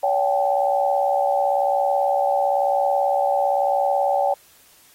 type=tone cluster; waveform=sine; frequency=567 / 720 / 781 / 859 Hz; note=C#5 / F#5 / G5 / A5; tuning=+39 / -47 / -7 / -42 cents; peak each=-21 / -27 / -20 / -27 dBFS; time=0.03-4.34 s; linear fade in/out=5 ms; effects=white hiss -53 dBFS RMS until 4.94 s + AAC 48 kbps